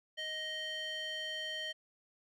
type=tone with band-pass filter; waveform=square; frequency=624 Hz; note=D#5; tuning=5 cents sharp; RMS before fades=-40 dBFS; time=0.17-1.73 s; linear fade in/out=20 ms; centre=2700 Hz; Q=4.9; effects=none